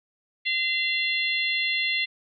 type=harmonic tone with a mistuned harmonic; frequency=687 Hz; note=F5; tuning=29 cents flat; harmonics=3 / 4 / 5 / 6; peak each=-26 / -28 / -30 / -32 dBFS; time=0.45-2.06 s; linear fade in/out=20 ms; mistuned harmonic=6; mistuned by=+16 cents; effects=none